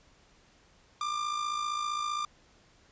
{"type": "tone with amplitude modulation", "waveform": "45% pulse", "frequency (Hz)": 1192, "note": "D6", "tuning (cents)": 25, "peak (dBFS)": -28, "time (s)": [1.01, 2.25], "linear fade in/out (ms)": 2, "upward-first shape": "sine", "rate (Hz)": 55.3, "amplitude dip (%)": 55, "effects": ["pink hiss -62 dBFS RMS until 2.91 s", "resampled to 16000 Hz"]}